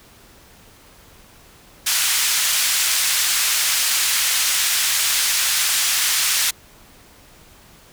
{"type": "band-pass noise", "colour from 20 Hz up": "white", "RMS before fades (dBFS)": -19, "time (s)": [1.86, 6.51], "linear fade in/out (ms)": 10, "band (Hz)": [1500, 9700], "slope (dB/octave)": 12, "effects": ["pink hiss -48 dBFS RMS until 7.92 s"]}